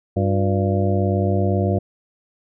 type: harmonic tone with a mistuned harmonic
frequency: 98 Hz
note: G2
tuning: in tune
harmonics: 1 / 2 / 3 / 4 / 5 / 6 / 7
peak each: -19 / -23 / -29 / -25 / -28 / -27 / -28 dBFS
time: 0.16-1.79 s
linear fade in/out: 10 ms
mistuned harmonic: 4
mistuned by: -140 cents
effects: none